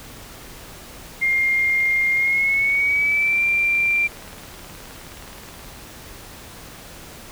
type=tone with pitch glide; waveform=sine; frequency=2119 to 2365 Hz; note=C7 to D7; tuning=+21 to +12 cents; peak=-16 dBFS; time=1.21-4.08 s; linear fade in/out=20 ms; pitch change=+191 cents; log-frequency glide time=2.13-3.44 s
type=click train; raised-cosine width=0.3 ms; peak=-25 dBFS; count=83; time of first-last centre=1.33-5.646 s; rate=19 Hz
effects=pink hiss -40 dBFS RMS until 7.31 s